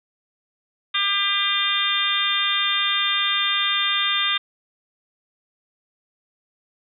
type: harmonic tone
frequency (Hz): 399.7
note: G4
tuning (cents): +34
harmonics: 3 / 4 / 5 / 6 / 7 / 8 / 9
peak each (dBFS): -27 / -29 / -28 / -30 / -30 / -27 / -22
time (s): 0.94-4.38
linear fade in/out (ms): 10
effects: none